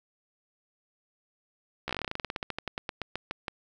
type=slowing click train; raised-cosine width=0.3 ms; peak=-16 dBFS; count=26; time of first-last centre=1.88-3.482 s; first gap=14 ms; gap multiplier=1.11; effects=9-bit